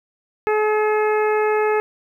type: harmonic tone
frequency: 426.8 Hz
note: G#4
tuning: 47 cents sharp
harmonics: 1 / 2 / 3 / 4 / 5 / 6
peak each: -17 / -23 / -27 / -29 / -31 / -33 dBFS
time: 0.47-1.8 s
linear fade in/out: 0 ms
effects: 9-bit